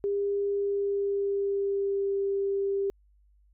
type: tone with pitch glide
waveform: sine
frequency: 402.1 to 395.4 Hz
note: G4 to G4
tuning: +44 to +15 cents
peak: -25 dBFS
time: 0.04-2.9 s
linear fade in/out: 0 ms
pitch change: -29 cents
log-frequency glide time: 0.48-2.16 s
effects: added 50 Hz sine -59 dBFS peak until 3.53 s